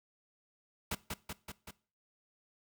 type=noise with echo; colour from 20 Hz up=pink; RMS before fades=-36 dBFS; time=0.91-0.95 s; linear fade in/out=5 ms; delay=190 ms; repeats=4; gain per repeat=-3 dB; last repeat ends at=1.71 s; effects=noise-tail reverb RT60 0.4 s tail -20 dB re dry